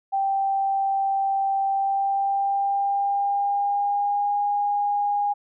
sine tone with pitch glide, 783 to 817.7 Hz, G5 to G#5, -2 to -27 cents, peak -20 dBFS, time 0.12-5.34 s, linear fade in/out 20 ms, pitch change +75 cents, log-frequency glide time 1.68-4.39 s, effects none

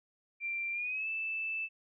sine tone with pitch glide, 2363 to 2637 Hz, D7 to E7, +10 to 0 cents, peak -33 dBFS, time 0.4-1.69 s, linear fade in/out 50 ms, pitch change +190 cents, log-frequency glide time 0.72-1.08 s, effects none

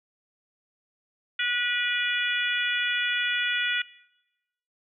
harmonic tone, 486.4 Hz, B4, 26 cents flat, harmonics 3 / 4 / 5 / 6 / 7, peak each -29 / -30 / -31 / -32 / -32 dBFS, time 1.39-3.82 s, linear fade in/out 5 ms, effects noise-tail reverb RT60 1.0 s tail -22 dB re dry

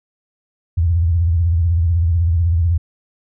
sine tone with vibrato, 84.3 Hz, E2, 39 cents sharp, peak -12 dBFS, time 0.77-2.78 s, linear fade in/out 10 ms, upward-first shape sine, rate 16 Hz, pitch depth 120 cents each way, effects none

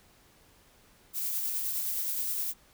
violet noise with tremolo, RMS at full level -31 dBFS, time 1.13-2.54 s, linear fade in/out 50 ms, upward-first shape sine, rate 9.6 Hz, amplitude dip 25%, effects pink hiss -61 dBFS RMS until 2.73 s

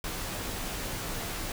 pink noise with comb filter, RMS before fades -35 dBFS, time 0.04-1.52 s, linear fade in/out 2 ms, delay 14 ms, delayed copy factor -0.5, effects none

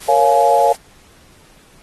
white noise, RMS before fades -34 dBFS, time 0-0.77 s, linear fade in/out 20 ms
sine chord, Bb minor seventh, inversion none, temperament equal with one note detuned, 466.2 / 554.4 / 698.5 / 843.7 Hz, Bb4 / Db5 / F5 / Ab5, 0 / 0 / 0 / +27 cents, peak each -18 / -15 / -14 / -14 dBFS, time 0.08-0.73 s, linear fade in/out 10 ms
effects pink hiss -49 dBFS RMS until 1.82 s + AAC 32 kbps

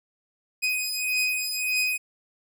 sawtooth beating tone pair, 2502 / 2503.7 Hz, D#7 / D#7, +9 / +10 cents, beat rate 1.7 Hz, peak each -24 dBFS, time 0.62-1.98 s, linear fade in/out 20 ms, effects none

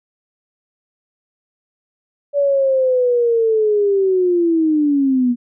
sine linear sweep, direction down, 575 to 237.9 Hz, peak -12 dBFS, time 2.33-5.36 s, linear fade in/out 50 ms, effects none

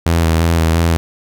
sawtooth tone with vibrato, 82.41 Hz, E2, in tune, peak -7 dBFS, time 0.06-0.97 s, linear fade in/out 0 ms, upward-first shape square, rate 2.9 Hz, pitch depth 26 cents each way, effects none

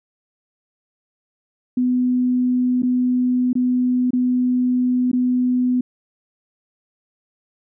sine tone with dropouts, 250 Hz, B3, 21 cents sharp, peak -15 dBFS, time 1.77-5.81 s, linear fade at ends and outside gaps 5 ms, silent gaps 2.822-2.831 / 3.531-3.553 / 4.107-4.132 / 5.116-5.13 s, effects none

